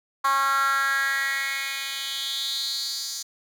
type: tone with high-pass filter sweep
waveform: 10% pulse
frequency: 273.2 Hz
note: C#4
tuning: 25 cents flat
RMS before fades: -26 dBFS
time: 0.24-3.23 s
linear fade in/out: 10 ms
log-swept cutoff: 1100 to 5500 Hz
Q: 4.8
effects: none